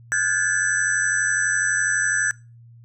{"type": "tone cluster", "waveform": "sine", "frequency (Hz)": [1444, 1627, 1719, 6020, 7970], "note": ["F#6", "G#6", "A6", "F#8", "B8"], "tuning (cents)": [-43, -36, -41, 29, 15], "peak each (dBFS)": [-27, -24, -21, -29, -28], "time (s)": [0.12, 2.31], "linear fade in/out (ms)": 0, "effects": ["noise-tail reverb RT60 0.3 s tail -23 dB re dry", "added 117 Hz sine -44 dBFS peak until 2.84 s"]}